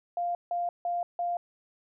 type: tone bursts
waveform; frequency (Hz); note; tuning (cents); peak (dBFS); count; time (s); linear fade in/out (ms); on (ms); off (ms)
sine; 698.5; F5; 0; -27; 4; 0.17-1.37; 2; 180; 160
effects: none